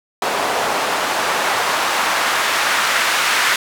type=noise with band-pass filter sweep; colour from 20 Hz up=white; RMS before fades=-18 dBFS; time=0.22-3.56 s; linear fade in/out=2 ms; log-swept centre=690 to 1600 Hz; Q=1.1; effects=none